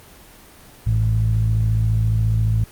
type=tone with low-pass filter; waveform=sawtooth; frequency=54.5 Hz; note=A1; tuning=16 cents flat; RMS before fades=-18 dBFS; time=0.86-2.64 s; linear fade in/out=5 ms; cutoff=120 Hz; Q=6.6; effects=pink hiss -45 dBFS RMS until 2.71 s + Opus 24 kbps